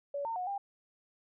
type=tone with pitch steps; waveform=sine; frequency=568 / 910 / 728 / 798 Hz; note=C#5 / A#5 / F#5 / G5; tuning=+42 / -42 / -28 / +31 cents; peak=-33 dBFS; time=0.14-0.58 s; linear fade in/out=5 ms; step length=110 ms; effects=none